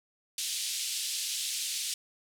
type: band-pass noise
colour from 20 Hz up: pink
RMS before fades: -34 dBFS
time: 0.38-1.94 s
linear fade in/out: 2 ms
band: 3100 to 11000 Hz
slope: 24 dB/octave
effects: none